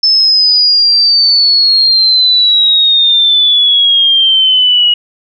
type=exponential sweep; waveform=sine; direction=down; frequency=5274 to 2895 Hz; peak=-5 dBFS; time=0.03-4.94 s; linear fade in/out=5 ms; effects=none